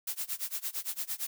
blue noise with tremolo, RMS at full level -33 dBFS, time 0.07-1.27 s, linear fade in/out 5 ms, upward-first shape sine, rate 8.8 Hz, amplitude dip 95%, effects none

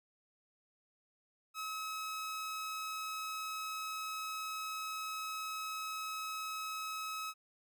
sawtooth tone, 1283 Hz, E6, 47 cents flat, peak -35 dBFS, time 1.54-7.34 s, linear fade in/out 50 ms, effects none

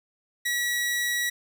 sawtooth tone, 1929 Hz, B6, 41 cents flat, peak -21 dBFS, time 0.45-1.3 s, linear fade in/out 10 ms, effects none

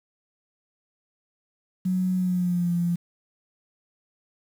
sine tone with pitch glide, 184.3 to 172.95 Hz, F#3 to F3, -7 to -17 cents, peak -21 dBFS, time 1.85-2.96 s, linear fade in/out 10 ms, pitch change -110 cents, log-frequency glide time 2.16-2.72 s, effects 8-bit

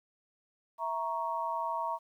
sine chord, A# diminished, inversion second, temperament equal with one note detuned, 659.3 / 937.2 / 1108.7 Hz, E5 / A#5 / C#6, 0 / +9 / 0 cents, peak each -38 / -33 / -37 dBFS, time 0.78-1.99 s, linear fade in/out 50 ms, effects 11-bit

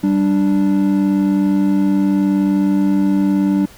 triangle tone pair together, 194.55 / 293.7 Hz, G3 / D4, -13 / 0 cents, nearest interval perfect fifth, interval 713 cents, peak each -13 dBFS, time 0.03-3.66 s, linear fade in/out 10 ms, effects pink hiss -43 dBFS RMS until 3.77 s

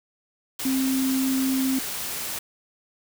sine tone in noise, 264.1 Hz, C4, 16 cents sharp, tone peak -21 dBFS, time 0.65-1.79 s, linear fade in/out 5 ms, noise white, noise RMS -31 dBFS, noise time 0.59-2.39 s, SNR +7 dB, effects none

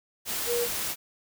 sine tone in noise, 477.2 Hz, A#4, 41 cents sharp, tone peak -25 dBFS, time 0.46-0.68 s, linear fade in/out 50 ms, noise white, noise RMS -31 dBFS, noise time 0.25-0.96 s, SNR +3 dB, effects none

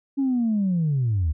sine linear sweep, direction down, 280.2 to 70.5 Hz, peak -18 dBFS, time 0.17-1.33 s, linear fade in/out 20 ms, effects tanh soft clip ceiling -16 dBFS

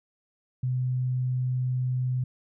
sine tone, 127 Hz, B2, 49 cents sharp, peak -24 dBFS, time 0.63-2.24 s, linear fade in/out 5 ms, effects none

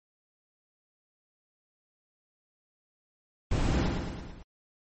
brown noise with echo, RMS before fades -26 dBFS, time 3.51-3.88 s, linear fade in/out 5 ms, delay 110 ms, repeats 5, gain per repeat -4 dB, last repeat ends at 4.43 s, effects MP3 32 kbps

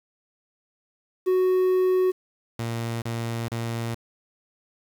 triangle tone, 370 Hz, F#4, in tune, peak -16 dBFS, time 1.26-2.12 s, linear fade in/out 20 ms
sawtooth tone bursts, 115.9 Hz, A#2, 10 cents flat, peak -23 dBFS, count 3, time 2.59-3.946 s, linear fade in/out 5 ms, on 430 ms, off 33 ms
effects 8-bit

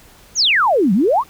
sine exponential two-way sweep, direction down then up, 7150 to 175.9 to 1234 Hz, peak -11 dBFS, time 0.35-1.24 s, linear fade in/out 50 ms, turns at 0.93 s, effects pink hiss -46 dBFS RMS until 1.29 s

